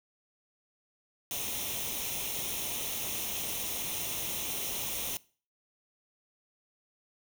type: noise with comb filter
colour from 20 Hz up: white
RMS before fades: -35 dBFS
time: 1.31-5.17 s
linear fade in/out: 0 ms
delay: 0.32 ms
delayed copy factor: +0.65
effects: noise-tail reverb RT60 0.4 s tail -21 dB re dry